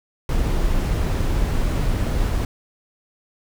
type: noise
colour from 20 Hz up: brown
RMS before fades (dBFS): -20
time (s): 0.29-2.45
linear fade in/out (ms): 2
effects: none